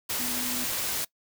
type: tone in noise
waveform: sine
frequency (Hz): 246.9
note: B3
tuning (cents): 0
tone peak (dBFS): -36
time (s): 0.19-0.65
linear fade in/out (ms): 10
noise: white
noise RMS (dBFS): -30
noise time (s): 0.09-1.05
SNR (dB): -9
effects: noise-tail reverb RT60 0.1 s tail -22 dB re dry